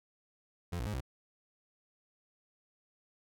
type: tone with pitch steps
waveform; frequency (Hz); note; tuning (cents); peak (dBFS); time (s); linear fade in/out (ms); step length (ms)
30% pulse; 87.4 / 59.4 / 104.7 / 64.6; F2 / A#1 / G#2 / C2; +2 / +33 / +15 / -21; -32; 0.72-1.008; 10; 72
effects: none